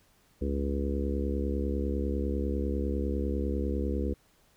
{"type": "harmonic tone", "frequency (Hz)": 70, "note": "C#2", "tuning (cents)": 18, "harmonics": [1, 3, 4, 5, 6, 7], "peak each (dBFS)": [-30, -35, -36, -37, -38, -38], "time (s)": [0.41, 4.14], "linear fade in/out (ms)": 10, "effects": ["pink hiss -65 dBFS RMS until 4.56 s"]}